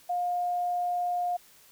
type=tone; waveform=sine; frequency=710 Hz; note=F5; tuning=28 cents sharp; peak=-26 dBFS; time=0.09-1.37 s; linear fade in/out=10 ms; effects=white hiss -57 dBFS RMS until 1.71 s